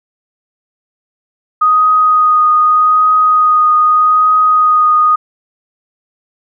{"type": "tone with vibrato", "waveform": "sine", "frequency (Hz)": 1244.5, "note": "D#6", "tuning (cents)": 0, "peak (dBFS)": -6, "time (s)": [1.61, 5.16], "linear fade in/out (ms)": 10, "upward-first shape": "triangle", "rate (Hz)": 0.82, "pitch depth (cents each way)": 15, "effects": []}